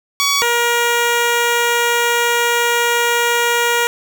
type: tone pair in turn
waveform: 10% pulse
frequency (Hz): 1128 / 474.3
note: C#6 / A#4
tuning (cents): +30 / +30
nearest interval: octave + minor third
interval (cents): 1500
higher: first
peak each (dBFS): -5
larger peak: neither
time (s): 0.2-0.42 / 0.42-3.87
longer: second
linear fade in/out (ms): 0
effects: none